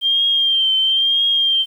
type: tone with vibrato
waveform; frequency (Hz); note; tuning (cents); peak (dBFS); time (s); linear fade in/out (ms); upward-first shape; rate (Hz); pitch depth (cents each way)
sine; 3175; G7; +21; -13; 0.01-1.66; 50; triangle; 1; 51
effects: 8-bit